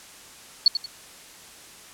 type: tone with echo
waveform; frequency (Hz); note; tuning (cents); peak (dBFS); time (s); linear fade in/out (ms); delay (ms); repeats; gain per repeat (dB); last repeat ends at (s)
sine; 4400; C#8; -14; -11; 0.66-0.68; 2; 90; 2; -10; 0.86
effects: white hiss -46 dBFS RMS until 1.93 s + low-pass 10000 Hz 12 dB/octave